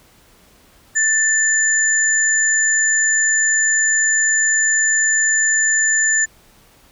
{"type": "tone pair together", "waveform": "sine", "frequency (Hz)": [1768, 7072], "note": ["A6", "A8"], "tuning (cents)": [8, 8], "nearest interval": "2 octaves", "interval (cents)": 2400, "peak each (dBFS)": -16, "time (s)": [0.95, 6.26], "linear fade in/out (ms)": 20, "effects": ["pink hiss -51 dBFS RMS until 6.91 s"]}